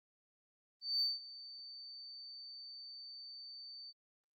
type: tone with ADSR envelope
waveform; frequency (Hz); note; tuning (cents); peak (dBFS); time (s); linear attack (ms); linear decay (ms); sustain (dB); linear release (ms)
sine; 4565; D8; -50; -29; 0.81-3.93; 200; 180; -19; 38
effects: tanh soft clip ceiling -26 dBFS + Opus 32 kbps